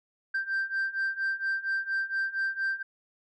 sine beating tone pair, 1568 / 1572.3 Hz, G6 / G6, 0 / +5 cents, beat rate 4.3 Hz, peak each -30 / -28 dBFS, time 0.34-2.83 s, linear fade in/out 10 ms, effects tanh soft clip ceiling -24 dBFS

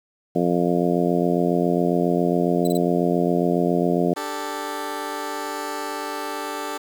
harmonic tone, 87.31 Hz, F2, in tune, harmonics 2 / 3 / 4 / 5 / 6 / 7 / 8, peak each -23 / -24 / -24 / -25 / -31 / -27 / -28 dBFS, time 0.35-4.14 s, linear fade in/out 10 ms
10% pulse tone bursts, 3998 Hz, B7, 20 cents sharp, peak -23 dBFS, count 3, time 2.65-2.772 s, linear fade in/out 2 ms, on 22 ms, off 28 ms
15% pulse chord, D suspended fourth, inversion none, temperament just, 293.7 / 391.6 / 440.5 Hz, D4 / G4 / A4, 0 / -2 / +2 cents, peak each -26 dBFS, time 4.16-6.78 s, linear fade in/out 10 ms
effects 8-bit

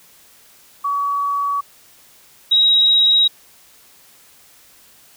sine tone pair in turn, 1134 / 3821 Hz, C#6 / A#7, +39 / +42 cents, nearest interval octave + major sixth, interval 2103 cents, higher second, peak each -17 / -10 dBFS, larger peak second, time 0.84-1.61 / 2.51-3.28 s, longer neither, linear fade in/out 10 ms, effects white hiss -49 dBFS RMS until 5.16 s

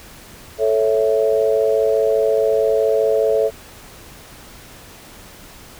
sine chord, A major, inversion none, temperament equal, 440 / 554.4 / 659.3 Hz, A4 / C#5 / E5, 0 / 0 / 0 cents, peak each -16 / -19 / -20 dBFS, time 0.58-3.51 s, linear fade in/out 50 ms, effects pink hiss -41 dBFS RMS until 5.79 s

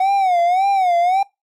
triangle tone with vibrato, 740 Hz, F#5, in tune, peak -11 dBFS, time 0-1.23 s, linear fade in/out 5 ms, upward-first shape sine, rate 1.8 Hz, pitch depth 130 cents each way, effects noise-tail reverb RT60 0.2 s tail -22 dB re dry + Opus 32 kbps

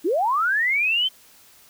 sine linear sweep, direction up, 282.2 to 3143 Hz, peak -18 dBFS, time 0.04-1.09 s, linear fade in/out 20 ms, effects white hiss -52 dBFS RMS until 1.69 s

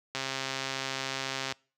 click train, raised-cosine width 0.2 ms, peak -15 dBFS, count 185, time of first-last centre 0.15-1.523 s, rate 134 Hz, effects noise-tail reverb RT60 0.4 s tail -26 dB re dry + high-pass 80 Hz 12 dB/octave

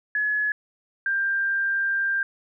sine tone pair in turn, 1698 / 1588 Hz, G#6 / G6, +38 / +22 cents, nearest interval minor second, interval 116 cents, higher first, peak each -21 dBFS, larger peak neither, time 0.15-0.52 / 1.06-2.23 s, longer second, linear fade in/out 2 ms, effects none

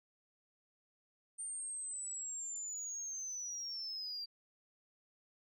sine linear sweep, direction down, 8890 to 4699 Hz, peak -39 dBFS, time 1.38-4.26 s, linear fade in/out 20 ms, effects tanh soft clip ceiling -36 dBFS

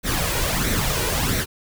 pink noise with flanger, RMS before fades -22 dBFS, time 0.03-1.46 s, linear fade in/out 50 ms, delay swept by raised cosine 0.5 to 2.1 ms, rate 1.5 Hz, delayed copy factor +0.6, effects none

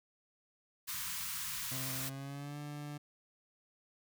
white band-stop noise, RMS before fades -40 dBFS, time 0.87-2.1 s, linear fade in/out 20 ms, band 200 to 920 Hz, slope 96 dB/octave
30% pulse tone with pitch glide, 130.81 to 146.83 Hz, C3 to D3, 0 to 0 cents, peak -39 dBFS, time 1.71-2.98 s, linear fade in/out 10 ms, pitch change +200 cents, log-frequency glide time 1.93-2.58 s
effects none

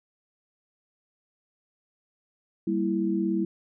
sine chord, E diminished, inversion first, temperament equal, 196 / 233.1 / 329.6 Hz, G3 / Bb3 / E4, 0 / 0 / 0 cents, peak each -27 / -32 / -26 dBFS, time 2.67-3.45 s, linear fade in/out 5 ms, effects none

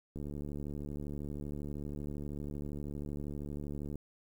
click train, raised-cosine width 3 ms, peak -29 dBFS, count 277, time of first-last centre 0.16-3.956 s, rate 72.7 Hz, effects 10-bit

